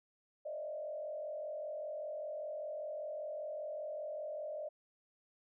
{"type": "tone with frequency modulation", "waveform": "sine", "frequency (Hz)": 608, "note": "D#5", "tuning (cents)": -40, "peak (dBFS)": -39, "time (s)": [0.45, 4.69], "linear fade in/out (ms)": 10, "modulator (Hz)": 45.1, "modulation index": 0.91, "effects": []}